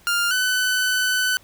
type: tone pair in turn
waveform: sawtooth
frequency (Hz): 1400 / 1504.3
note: F6 / F#6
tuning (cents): +4 / +28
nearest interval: minor second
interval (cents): 124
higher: second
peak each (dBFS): -15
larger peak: neither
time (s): 0.07-0.31 / 0.31-1.37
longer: second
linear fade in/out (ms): 0
effects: pink hiss -53 dBFS RMS until 1.43 s